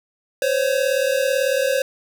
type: tone pair together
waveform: square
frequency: 516.3 / 554.4 Hz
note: C5 / C#5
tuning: -23 / 0 cents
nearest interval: minor second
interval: 123 cents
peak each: -21 dBFS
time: 0.42-1.82 s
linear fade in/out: 2 ms
effects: none